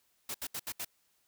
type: noise bursts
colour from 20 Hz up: white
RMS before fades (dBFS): -38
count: 5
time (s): 0.29-0.848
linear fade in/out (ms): 5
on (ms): 54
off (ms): 72
effects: white hiss -73 dBFS RMS until 1.27 s